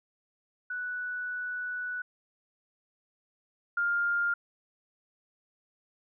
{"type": "tone pair in turn", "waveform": "sine", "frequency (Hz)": [1480, 1404.3], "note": ["F#6", "F6"], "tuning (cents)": [0, 9], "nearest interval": "minor second", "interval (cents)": 91, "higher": "first", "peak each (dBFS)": [-32, -25], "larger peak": "second", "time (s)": [[0.7, 2.02], [3.77, 4.34]], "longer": "first", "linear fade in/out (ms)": 5, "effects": []}